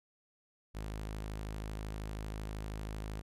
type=tone; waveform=sawtooth; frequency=52.8 Hz; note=G#1; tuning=29 cents sharp; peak=-35 dBFS; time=0.74-3.22 s; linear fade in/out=20 ms; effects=resampled to 32000 Hz